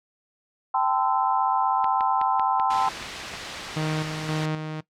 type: chord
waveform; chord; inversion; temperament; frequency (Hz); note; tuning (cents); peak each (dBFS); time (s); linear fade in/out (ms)
sine; A minor seventh; third; equal with one note detuned; 784 / 880 / 1028.5 / 1318.5; G5 / A5 / C6 / E6; 0 / 0 / -30 / 0; -24 / -26 / -25 / -30; 0.74-2.89; 5
type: clicks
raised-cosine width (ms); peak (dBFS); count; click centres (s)
0.3; -18; 8; 1.843 / 2.008 / 2.214 / 2.396 / 2.598 / 2.881 / 3.026 / 3.338
type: noise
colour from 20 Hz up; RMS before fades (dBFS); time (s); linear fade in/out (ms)
white; -30; 2.7-4.46; 5
type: tone with tremolo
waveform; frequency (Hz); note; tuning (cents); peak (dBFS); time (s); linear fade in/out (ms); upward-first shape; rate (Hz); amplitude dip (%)
sawtooth; 155.56; D#3; 0; -20; 3.76-4.81; 10; square; 1.9; 50
effects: noise-tail reverb RT60 0.1 s tail -19 dB re dry + low-pass 4000 Hz 12 dB/octave